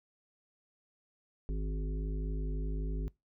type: harmonic tone with a mistuned harmonic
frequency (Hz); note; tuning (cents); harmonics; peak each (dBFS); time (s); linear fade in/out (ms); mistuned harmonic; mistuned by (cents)
51.91; G#1; 0; 1 / 3 / 5 / 7 / 8; -32 / -42 / -46 / -49 / -50; 1.49-3.08; 0; 1; -50
effects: noise-tail reverb RT60 0.2 s tail -23 dB re dry